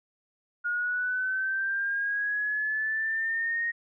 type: linear sweep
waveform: sine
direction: up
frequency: 1429 to 1870 Hz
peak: -26 dBFS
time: 0.64-3.72 s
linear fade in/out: 20 ms
effects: none